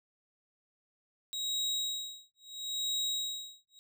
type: tone with tremolo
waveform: 35% pulse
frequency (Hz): 3815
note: A#7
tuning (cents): +39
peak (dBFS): -28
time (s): 1.33-3.79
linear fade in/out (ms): 0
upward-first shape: sine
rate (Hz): 0.75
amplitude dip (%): 100
effects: none